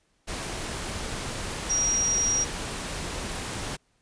sine tone in noise, 5710 Hz, F8, 37 cents sharp, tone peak -22 dBFS, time 1.69-2.45 s, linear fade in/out 20 ms, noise pink, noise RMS -33 dBFS, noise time 0.27-3.77 s, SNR +8 dB, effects pink hiss -69 dBFS RMS until 4.01 s + resampled to 22050 Hz

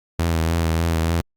sawtooth tone with vibrato, 82.41 Hz, E2, in tune, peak -14 dBFS, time 0.19-1.21 s, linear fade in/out 0 ms, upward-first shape triangle, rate 3.4 Hz, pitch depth 42 cents each way, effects Opus 48 kbps

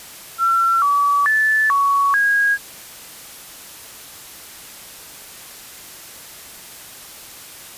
sine tone with pitch steps, 1354 / 1144 / 1747 / 1120 / 1640 Hz, E6 / D6 / A6 / C#6 / G#6, +46 / -46 / -13 / +18 / -22 cents, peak -13 dBFS, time 0.38-2.58 s, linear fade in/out 50 ms, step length 440 ms, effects white hiss -38 dBFS RMS until 7.77 s + resampled to 32000 Hz

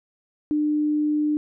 sine tone, 300 Hz, D4, 37 cents sharp, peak -19 dBFS, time 0.51-1.37 s, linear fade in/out 0 ms, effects none

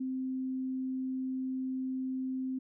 sine tone, 260.3 Hz, C4, 9 cents flat, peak -32 dBFS, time 0-2.59 s, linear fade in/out 10 ms, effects none

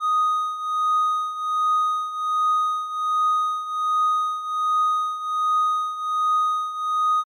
triangle tone with tremolo, 1244.5 Hz, D#6, in tune, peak -13 dBFS, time 0-7.24 s, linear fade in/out 50 ms, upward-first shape triangle, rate 1.3 Hz, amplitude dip 80%, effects tanh soft clip ceiling -12 dBFS + MP3 96 kbps

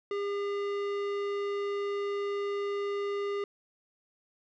sine tone with tanh clipping, 403.9 Hz, G#4, 48 cents flat, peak -32 dBFS, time 0.11-3.44 s, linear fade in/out 2 ms, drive 16 dB, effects none

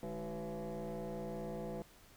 sine tone with frequency modulation, 146.83 Hz, D3, in tune, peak -37 dBFS, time 0.03-1.82 s, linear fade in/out 0 ms, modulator 176 Hz, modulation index 3.2, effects tanh soft clip ceiling -38 dBFS + pink hiss -62 dBFS RMS until 2.16 s

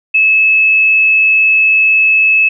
sine tone, 2598 Hz, E7, 26 cents flat, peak -6 dBFS, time 0.14-2.49 s, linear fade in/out 10 ms, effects none

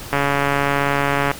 click train, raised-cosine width 0.5 ms, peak -3 dBFS, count 168, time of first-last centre 0.13-1.314 s, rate 141 Hz, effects pink hiss -34 dBFS RMS until 1.39 s

